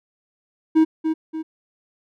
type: tone with echo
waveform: triangle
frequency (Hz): 317.7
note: D#4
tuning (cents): +36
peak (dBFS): -9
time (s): 0.75-0.85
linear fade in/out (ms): 20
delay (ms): 290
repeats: 2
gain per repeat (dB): -7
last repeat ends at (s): 1.43
effects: none